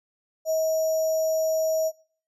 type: tone with sample-and-hold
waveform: sine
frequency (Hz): 638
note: D#5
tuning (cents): +43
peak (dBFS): -21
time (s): 0.45-1.92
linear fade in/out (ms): 50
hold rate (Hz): 6300
effects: noise-tail reverb RT60 0.5 s tail -22 dB re dry + resampled to 32000 Hz